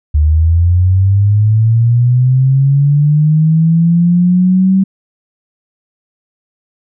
sine linear sweep, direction up, 73.42 to 193 Hz, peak -6 dBFS, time 0.14-4.84 s, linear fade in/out 10 ms, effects none

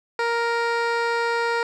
15% pulse tone with low-pass filter, 467.3 Hz, A#4, 4 cents sharp, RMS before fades -23 dBFS, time 0.19-1.63 s, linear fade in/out 2 ms, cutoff 4200 Hz, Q 0.66, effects none

